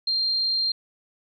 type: tone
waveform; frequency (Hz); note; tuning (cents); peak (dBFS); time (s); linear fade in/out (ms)
sine; 4186; C8; 0; -21; 0.07-0.72; 5
effects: none